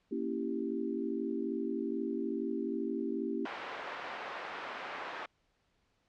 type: chord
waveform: sine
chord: A# diminished seventh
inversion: none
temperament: equal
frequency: 233.1 / 277.2 / 329.6 / 392 Hz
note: A#3 / C#4 / E4 / G4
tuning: 0 / 0 / 0 / 0 cents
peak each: -38 dBFS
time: 0.11-3.46 s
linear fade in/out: 10 ms
type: band-pass noise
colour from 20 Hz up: pink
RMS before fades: -42 dBFS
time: 3.45-5.26 s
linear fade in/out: 5 ms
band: 650 to 2100 Hz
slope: 12 dB/octave
effects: pink hiss -75 dBFS RMS until 6.08 s + low-pass 5000 Hz 12 dB/octave